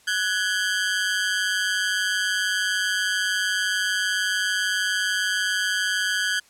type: ring-modulated tone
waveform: sawtooth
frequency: 1577 Hz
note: G6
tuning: 10 cents sharp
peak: -15 dBFS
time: 0.07-6.4 s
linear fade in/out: 10 ms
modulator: 96.6 Hz
effects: white hiss -56 dBFS RMS until 6.49 s + low-pass 10000 Hz 12 dB/octave